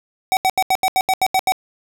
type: tone bursts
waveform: square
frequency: 757 Hz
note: F#5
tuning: 39 cents sharp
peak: -14 dBFS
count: 10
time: 0.32-1.521 s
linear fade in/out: 0 ms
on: 49 ms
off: 79 ms
effects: none